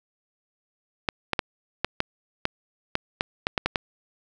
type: clicks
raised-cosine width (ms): 0.3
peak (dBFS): -6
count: 12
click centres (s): 1.088 / 1.333 / 1.392 / 1.846 / 2.004 / 2.454 / 2.954 / 3.209 / 3.469 / 3.578 / 3.66 / 3.758
effects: none